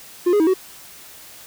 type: tone with pitch steps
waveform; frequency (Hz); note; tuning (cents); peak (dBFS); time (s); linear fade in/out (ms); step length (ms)
triangle; 353.5 / 414.4 / 320.2 / 374.9; F4 / G#4 / D#4 / F#4; +21 / -4 / +50 / +23; -11; 0.26-0.54; 10; 70
effects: white hiss -42 dBFS RMS until 1.46 s